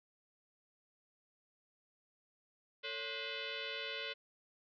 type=tone with frequency modulation; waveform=sine; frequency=448 Hz; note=A4; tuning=31 cents sharp; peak=-39 dBFS; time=2.83-4.14 s; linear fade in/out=20 ms; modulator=505 Hz; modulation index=7; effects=none

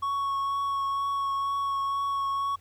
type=tone with vibrato; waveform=triangle; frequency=1108.7 Hz; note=C#6; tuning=in tune; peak=-24 dBFS; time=0.02-2.56 s; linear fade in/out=10 ms; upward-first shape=triangle; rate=2.1 Hz; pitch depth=13 cents each way; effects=added 90 Hz sine -55 dBFS peak until 2.6 s + pink hiss -63 dBFS RMS until 2.6 s

